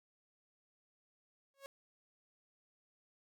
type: tone with exponential growth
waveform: sawtooth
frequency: 550 Hz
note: C#5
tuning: 14 cents flat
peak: -40 dBFS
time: 1.54-1.66 s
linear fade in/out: 0 ms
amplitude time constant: 25 ms
effects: none